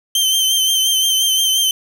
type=tone with vibrato; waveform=sawtooth; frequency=3114 Hz; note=G7; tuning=12 cents flat; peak=-10 dBFS; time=0.15-1.71 s; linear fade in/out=2 ms; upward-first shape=sine; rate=5.7 Hz; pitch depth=34 cents each way; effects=none